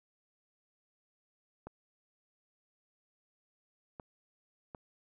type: clicks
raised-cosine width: 1 ms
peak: -30 dBFS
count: 3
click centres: 1.67 / 3.998 / 4.748 s
effects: none